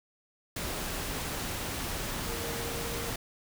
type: tone in noise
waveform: sine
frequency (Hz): 466.2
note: A#4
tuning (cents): 0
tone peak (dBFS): -40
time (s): 2.27-3.1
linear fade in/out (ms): 5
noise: pink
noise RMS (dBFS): -35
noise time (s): 0.56-3.16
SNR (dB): -8
effects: none